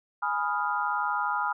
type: chord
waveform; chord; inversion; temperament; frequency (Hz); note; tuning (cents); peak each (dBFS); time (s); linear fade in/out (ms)
sine; F half-diminished seventh; first; equal; 830.6 / 987.8 / 1244.5 / 1396.9; Ab5 / Cb6 / Eb6 / F6; 0 / 0 / 0 / 0; -31; 0.22-1.53; 10
effects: none